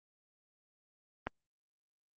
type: click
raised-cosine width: 0.5 ms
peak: -19 dBFS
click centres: 1.27 s
effects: Opus 24 kbps